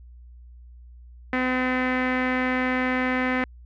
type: tone with low-pass filter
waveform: sawtooth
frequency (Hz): 255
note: C4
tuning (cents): -44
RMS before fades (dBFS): -24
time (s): 1.33-3.44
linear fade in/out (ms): 2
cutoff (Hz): 2000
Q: 4.1
effects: added 60 Hz sine -43 dBFS peak until 3.65 s